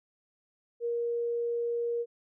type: tone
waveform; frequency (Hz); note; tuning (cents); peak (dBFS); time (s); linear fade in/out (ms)
sine; 471.5; A#4; +20; -28; 0.8-2.06; 50
effects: none